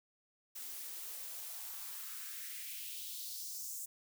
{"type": "noise with high-pass filter sweep", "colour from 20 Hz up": "blue", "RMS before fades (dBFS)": -45, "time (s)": [0.55, 3.86], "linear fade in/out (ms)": 10, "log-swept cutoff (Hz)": [250, 7600], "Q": 2.5, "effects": []}